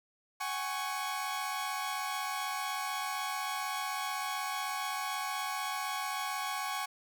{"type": "chord", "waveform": "sawtooth", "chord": "F# suspended second", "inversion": "none", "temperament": "equal with one note detuned", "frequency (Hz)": [754.7, 830.6, 1108.7], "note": ["F#5", "G#5", "C#6"], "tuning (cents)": [34, 0, 0], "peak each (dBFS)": [-36, -35, -33], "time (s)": [0.4, 6.86], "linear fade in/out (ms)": 10, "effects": []}